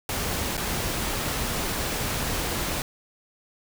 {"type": "noise with dropouts", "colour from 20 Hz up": "pink", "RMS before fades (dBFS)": -28, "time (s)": [0.09, 2.82], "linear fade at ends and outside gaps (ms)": 1, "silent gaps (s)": [0.569, 0.577], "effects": []}